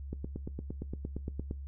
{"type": "click train", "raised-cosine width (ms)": 3, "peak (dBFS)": -24, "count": 13, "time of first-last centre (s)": [0.13, 1.511], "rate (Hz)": 8.69, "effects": ["noise-tail reverb RT60 0.2 s tail -20 dB re dry", "added 69 Hz sine -39 dBFS peak until 1.67 s"]}